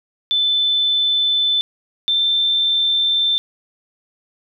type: tone pair in turn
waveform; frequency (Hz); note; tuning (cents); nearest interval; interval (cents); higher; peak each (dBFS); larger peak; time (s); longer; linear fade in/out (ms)
sine; 3520 / 3559; A7 / A7; 0 / +19; unison; 19; second; -14; neither; 0.31-1.61 / 2.08-3.38; neither; 0
effects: none